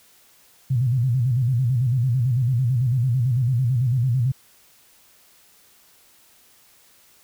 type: tone with vibrato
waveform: sine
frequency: 124.4 Hz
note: B2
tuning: 13 cents sharp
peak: -17 dBFS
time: 0.7-4.32 s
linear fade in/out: 10 ms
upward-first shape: square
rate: 9 Hz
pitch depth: 110 cents each way
effects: white hiss -55 dBFS RMS until 7.23 s